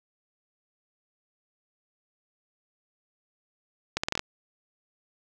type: accelerating click train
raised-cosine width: 0.2 ms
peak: -9 dBFS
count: 7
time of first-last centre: 3.97-4.194 s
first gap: 65 ms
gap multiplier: 0.77
effects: none